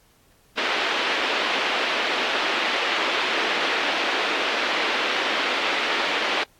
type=band-pass noise; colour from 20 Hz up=white; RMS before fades=-24 dBFS; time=0.57-6.44 s; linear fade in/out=10 ms; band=290 to 3300 Hz; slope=24 dB/octave; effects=pink hiss -59 dBFS RMS until 6.59 s + AAC 64 kbps